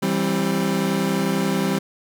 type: chord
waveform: 30% pulse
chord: C major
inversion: first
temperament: equal with one note detuned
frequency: 164.81 / 196 / 265.9 Hz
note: E3 / G3 / C4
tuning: 0 / 0 / +28 cents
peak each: -23 / -19 / -23 dBFS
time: 0.02-1.79 s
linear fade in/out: 10 ms
effects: none